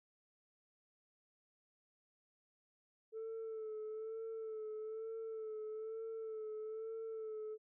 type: tone with vibrato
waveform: sine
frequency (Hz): 440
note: A4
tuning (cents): 0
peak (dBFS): -40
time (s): 3.12-7.58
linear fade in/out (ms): 50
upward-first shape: sine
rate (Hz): 1.1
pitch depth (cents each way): 36
effects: tanh soft clip ceiling -40 dBFS